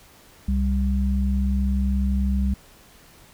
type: tone pair together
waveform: sine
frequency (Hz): 66 / 197.78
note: C2 / G3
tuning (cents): +16 / +16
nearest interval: octave + perfect fifth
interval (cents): 1900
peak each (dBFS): -20 / -24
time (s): 0.48-2.54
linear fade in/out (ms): 5
effects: pink hiss -51 dBFS RMS until 3.33 s